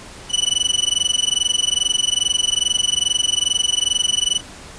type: tone with amplitude modulation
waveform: sawtooth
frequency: 2969 Hz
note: F#7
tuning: 5 cents sharp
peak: -9 dBFS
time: 0.29-4.41 s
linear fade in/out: 50 ms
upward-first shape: sine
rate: 22.4 Hz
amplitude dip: 100%
effects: pink hiss -38 dBFS RMS until 4.78 s + resampled to 22050 Hz